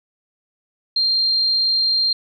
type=tone; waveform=sine; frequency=4186 Hz; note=C8; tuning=in tune; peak=-15 dBFS; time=0.96-2.13 s; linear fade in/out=5 ms; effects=none